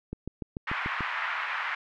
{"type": "click train", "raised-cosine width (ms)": 3, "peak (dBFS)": -21, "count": 7, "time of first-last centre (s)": [0.13, 1.007], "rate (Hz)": 6.84}
{"type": "band-pass noise", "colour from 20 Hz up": "white", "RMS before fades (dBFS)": -32, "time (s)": [0.67, 1.75], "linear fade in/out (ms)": 5, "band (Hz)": [960, 2100], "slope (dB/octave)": 24}
{"effects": []}